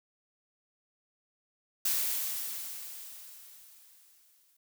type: noise with exponential decay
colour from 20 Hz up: blue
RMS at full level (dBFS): -28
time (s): 1.85-4.57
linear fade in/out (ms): 5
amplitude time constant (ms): 590
effects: none